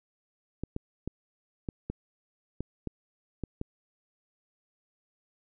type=clicks; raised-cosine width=3 ms; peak=-20 dBFS; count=9; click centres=0.636 / 0.764 / 1.076 / 1.688 / 1.9 / 2.606 / 2.873 / 3.437 / 3.614 s; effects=none